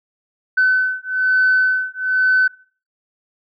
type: beating tone pair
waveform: sine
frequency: 1514 / 1515.1 Hz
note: F#6 / F#6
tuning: +39 / +41 cents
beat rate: 1.1 Hz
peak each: -16 / -16 dBFS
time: 0.57-2.48 s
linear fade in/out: 10 ms
effects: noise-tail reverb RT60 0.4 s tail -20 dB re dry + tanh soft clip ceiling -7 dBFS